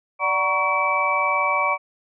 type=tone cluster; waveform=sine; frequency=587 / 749 / 942 / 1117 / 2309 Hz; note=D5 / F#5 / A#5 / C#6 / D7; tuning=-1 / +21 / +18 / +13 / -30 cents; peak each=-27 / -28 / -26 / -22 / -23 dBFS; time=0.19-1.78 s; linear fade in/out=50 ms; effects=none